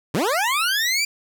20% pulse linear sweep, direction up, 117.5 to 2398 Hz, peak -14 dBFS, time 0.14-1.05 s, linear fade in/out 5 ms, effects none

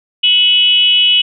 sine tone with frequency modulation, 2960 Hz, F#7, in tune, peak -7 dBFS, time 0.23-1.22 s, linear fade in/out 10 ms, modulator 387 Hz, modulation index 0.6, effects none

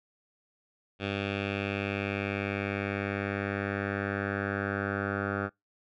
10% pulse tone with low-pass filter sweep, 100 Hz, G2, 35 cents sharp, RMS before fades -32 dBFS, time 0.99-5.5 s, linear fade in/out 50 ms, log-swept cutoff 3000 to 1400 Hz, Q 3.6, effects noise-tail reverb RT60 0.2 s tail -26 dB re dry

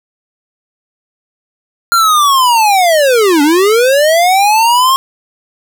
square linear two-way sweep, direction down then up, 1396 to 280.6 to 1082 Hz, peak -7 dBFS, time 1.92-4.96 s, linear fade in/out 0 ms, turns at 3.42 s, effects none

